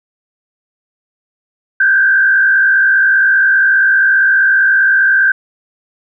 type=tone with frequency modulation; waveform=sine; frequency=1568 Hz; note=G6; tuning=in tune; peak=-7 dBFS; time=1.8-5.32 s; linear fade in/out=5 ms; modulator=55.1 Hz; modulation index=0.98; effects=none